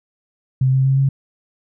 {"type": "tone with pitch steps", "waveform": "sine", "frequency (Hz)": [130.81, 132.64, 134.49, 136.36], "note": ["C3", "C3", "C3", "C#3"], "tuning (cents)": [0, 24, 48, -28], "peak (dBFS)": -12, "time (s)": [0.61, 1.09], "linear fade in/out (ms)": 5, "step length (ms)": 120, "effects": []}